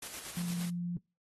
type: noise with tremolo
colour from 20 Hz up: white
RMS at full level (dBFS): -42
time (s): 0.02-0.7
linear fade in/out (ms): 5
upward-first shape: square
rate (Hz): 8.7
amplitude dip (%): 40
type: tone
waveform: sine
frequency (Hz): 174.61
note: F3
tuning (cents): 0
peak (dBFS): -33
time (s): 0.37-0.97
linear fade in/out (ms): 2
effects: noise-tail reverb RT60 0.3 s tail -25 dB re dry + AAC 32 kbps